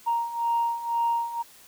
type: beating tone pair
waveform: sine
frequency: 932 / 934 Hz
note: A#5 / A#5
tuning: -1 / +3 cents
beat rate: 2 Hz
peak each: -28 / -24 dBFS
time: 0.06-1.43 s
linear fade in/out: 20 ms
effects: tanh soft clip ceiling -17 dBFS + white hiss -52 dBFS RMS until 1.67 s